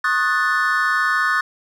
triangle chord, D# half-diminished seventh, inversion third, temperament equal with one note detuned, 1090.3 / 1244.5 / 1480 / 1760 Hz, C#6 / D#6 / F#6 / A6, -29 / 0 / 0 / 0 cents, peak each -23 / -20 / -19 / -19 dBFS, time 0.04-1.41 s, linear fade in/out 5 ms, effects none

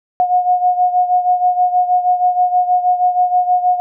sine beating tone pair, 722 / 728.3 Hz, F#5 / F#5, -43 / -28 cents, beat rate 6.3 Hz, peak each -12 / -17 dBFS, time 0.2-3.8 s, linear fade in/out 0 ms, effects none

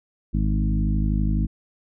harmonic tone with a mistuned harmonic, 51.91 Hz, G#1, in tune, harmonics 1 / 2 / 3 / 4 / 5 / 6, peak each -21 / -28 / -27 / -27 / -33 / -34 dBFS, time 0.33-1.47 s, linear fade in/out 20 ms, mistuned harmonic 2, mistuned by +20 cents, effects none

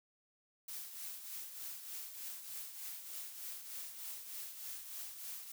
blue noise with tremolo, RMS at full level -44 dBFS, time 0.68-5.52 s, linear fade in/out 5 ms, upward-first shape triangle, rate 3.3 Hz, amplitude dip 60%, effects none

